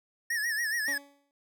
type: tone with vibrato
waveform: square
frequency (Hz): 1795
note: A6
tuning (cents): +34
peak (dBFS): -29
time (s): 0.3-0.98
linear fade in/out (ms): 5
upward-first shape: sine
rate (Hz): 7.1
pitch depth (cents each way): 110
type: tone with exponential decay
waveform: 20% pulse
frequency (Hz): 282.6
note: C#4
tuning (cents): +34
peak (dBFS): -32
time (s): 0.88-1.31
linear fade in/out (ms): 1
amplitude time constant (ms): 92
effects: noise-tail reverb RT60 0.1 s tail -23 dB re dry